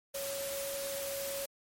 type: tone in noise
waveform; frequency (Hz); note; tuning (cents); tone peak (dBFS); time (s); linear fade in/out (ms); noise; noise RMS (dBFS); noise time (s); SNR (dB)
sine; 554.4; C#5; 0; -37; 0.14-1.46; 10; white; -40; 0.14-1.46; 0
effects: MP3 64 kbps